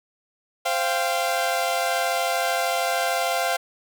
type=chord; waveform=sawtooth; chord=C suspended fourth; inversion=none; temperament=equal with one note detuned; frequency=523.3 / 690.8 / 784 Hz; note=C5 / F5 / G5; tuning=0 / -19 / 0 cents; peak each=-24 / -20 / -24 dBFS; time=0.65-3.57 s; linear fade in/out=10 ms; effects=none